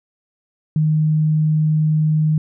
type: tone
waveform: sine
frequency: 154.8 Hz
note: D#3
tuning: 9 cents flat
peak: -13 dBFS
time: 0.76-2.38 s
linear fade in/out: 2 ms
effects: none